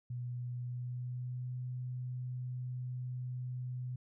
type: tone with pitch glide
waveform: sine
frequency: 122.8 to 125.6 Hz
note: B2 to B2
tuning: -9 to +30 cents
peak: -37 dBFS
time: 0.1-3.96 s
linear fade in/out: 5 ms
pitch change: +39 cents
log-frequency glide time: 0.57-1.56 s
effects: none